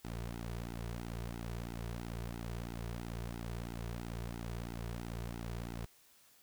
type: tone with flanger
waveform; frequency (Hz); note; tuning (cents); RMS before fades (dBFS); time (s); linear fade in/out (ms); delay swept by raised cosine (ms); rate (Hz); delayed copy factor
sawtooth; 58; A#1; -8; -42; 0.04-5.86; 10; 1.7 to 3.8; 3; -1
effects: white hiss -65 dBFS RMS until 6.42 s